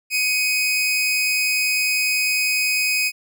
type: tone pair together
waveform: sawtooth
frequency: 2236 / 2510 Hz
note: C#7 / D#7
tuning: +14 / +15 cents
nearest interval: major second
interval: 201 cents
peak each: -25 / -15 dBFS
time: 0.1-3.12 s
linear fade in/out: 50 ms
effects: none